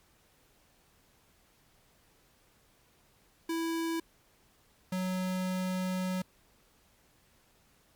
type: tone pair in turn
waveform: square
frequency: 329.6 / 184.98 Hz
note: E4 / F#3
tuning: 0 / 0 cents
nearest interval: minor seventh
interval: 1000 cents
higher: first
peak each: -31 / -31 dBFS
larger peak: neither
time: 3.49-4 / 4.92-6.22 s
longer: second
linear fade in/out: 5 ms
effects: pink hiss -66 dBFS RMS until 7.95 s + MP3 96 kbps